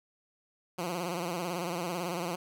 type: tone with vibrato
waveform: 10% pulse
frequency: 174.61 Hz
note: F3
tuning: in tune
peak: -24 dBFS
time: 0.78-2.36 s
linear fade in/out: 10 ms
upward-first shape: sine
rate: 18 Hz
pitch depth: 94 cents each way
effects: none